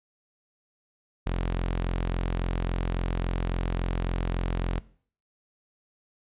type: tone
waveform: sawtooth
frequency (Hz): 43.61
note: F1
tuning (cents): -2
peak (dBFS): -22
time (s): 1.26-4.8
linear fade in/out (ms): 10
effects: noise-tail reverb RT60 0.5 s tail -20 dB re dry + resampled to 8000 Hz